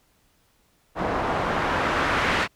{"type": "noise with low-pass filter sweep", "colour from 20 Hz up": "white", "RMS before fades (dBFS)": -24, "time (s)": [0.95, 2.48], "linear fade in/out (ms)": 50, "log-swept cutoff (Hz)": [860, 2000], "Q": 1.1, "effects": ["pink hiss -64 dBFS RMS until 2.55 s"]}